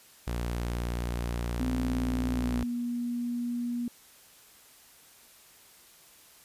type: tone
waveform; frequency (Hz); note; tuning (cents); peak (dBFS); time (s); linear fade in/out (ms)
sawtooth; 59.2; A#1; +27; -26; 0.27-2.64; 5
type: tone with pitch glide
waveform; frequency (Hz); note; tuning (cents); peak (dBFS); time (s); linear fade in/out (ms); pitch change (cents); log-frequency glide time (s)
sine; 254.1 to 240.3; B3 to B3; +49 to -47; -29; 1.6-3.88; 2; -96; 2.31-2.68
effects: white hiss -56 dBFS RMS until 6.44 s + resampled to 32000 Hz